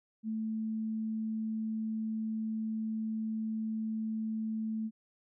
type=tone; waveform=sine; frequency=220 Hz; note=A3; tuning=in tune; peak=-32 dBFS; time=0.23-4.91 s; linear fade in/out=50 ms; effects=none